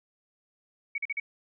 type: tone bursts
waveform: sine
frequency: 2246 Hz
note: C#7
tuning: 22 cents sharp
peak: -28 dBFS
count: 4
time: 0.95-1.2 s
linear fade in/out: 5 ms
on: 31 ms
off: 42 ms
effects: none